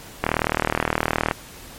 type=click train; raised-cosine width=0.5 ms; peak=-3 dBFS; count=43; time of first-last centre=0.24-1.311 s; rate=39.2 Hz; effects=pink hiss -41 dBFS RMS until 1.78 s + MP3 64 kbps